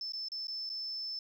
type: tone with dropouts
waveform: sine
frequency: 5274 Hz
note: E8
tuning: in tune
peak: -36 dBFS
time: 0.01-1.19 s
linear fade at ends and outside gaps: 2 ms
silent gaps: 0.122-0.134 / 0.285-0.318 / 0.471-0.481 / 0.693-0.699 s
effects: 11-bit